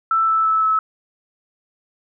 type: tone with pitch steps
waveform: sine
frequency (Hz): 1326 / 1316.8 / 1307.7 / 1298.7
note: E6 / E6 / E6 / E6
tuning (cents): +10 / -2 / -14 / -26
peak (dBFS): -14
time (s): 0.11-0.79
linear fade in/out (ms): 2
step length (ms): 170
effects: none